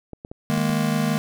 clicks, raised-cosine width 2 ms, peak -22 dBFS, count 5, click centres 0.133 / 0.249 / 0.315 / 0.577 / 0.699 s
square chord, D# suspended fourth, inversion none, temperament just, 155.56 / 207.4 / 233.3 Hz, D#3 / G#3 / A#3, 0 / -2 / +2 cents, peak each -25 dBFS, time 0.5-1.18 s, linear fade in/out 0 ms
effects none

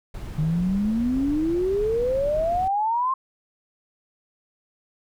brown noise, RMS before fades -34 dBFS, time 0.14-2.68 s, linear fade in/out 5 ms
sine exponential sweep, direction up, 150 to 1074 Hz, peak -20 dBFS, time 0.38-3.14 s, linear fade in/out 5 ms
effects none

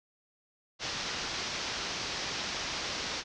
white low-pass noise, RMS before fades -36 dBFS, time 0.79-3.24 s, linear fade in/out 50 ms, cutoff 6000 Hz, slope 48 dB/octave, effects none

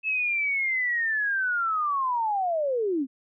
sine linear sweep, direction down, 2616 to 247.5 Hz, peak -23 dBFS, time 0.03-3.07 s, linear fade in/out 50 ms, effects none

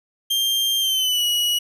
40% pulse tone with pitch glide, 3180 to 2916 Hz, G7 to F#7, +24 to -26 cents, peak -17 dBFS, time 0.3-1.59 s, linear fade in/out 10 ms, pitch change -150 cents, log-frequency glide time 0.8-1.25 s, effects none

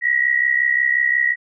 sine tone pair together, 1891 / 1956.6 Hz, A#6 / B6, +24 / -17 cents, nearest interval minor second, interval 59 cents, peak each -17 / -18 dBFS, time 0.01-1.36 s, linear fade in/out 50 ms, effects none

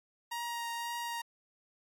sawtooth tone with vibrato, 940 Hz, A#5, 14 cents sharp, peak -32 dBFS, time 0.31-1.22 s, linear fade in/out 10 ms, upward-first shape triangle, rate 1.9 Hz, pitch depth 14 cents each way, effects AAC 64 kbps

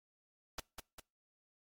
pink noise with echo, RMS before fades -40 dBFS, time 0.58-0.6 s, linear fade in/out 5 ms, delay 200 ms, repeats 2, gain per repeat -5 dB, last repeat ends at 1 s, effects noise-tail reverb RT60 0.3 s tail -25 dB re dry + MP3 64 kbps

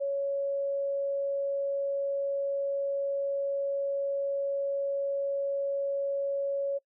sine tone, 557 Hz, C#5, 8 cents sharp, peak -27 dBFS, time 0-6.79 s, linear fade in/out 20 ms, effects noise-tail reverb RT60 0.1 s tail -23 dB re dry

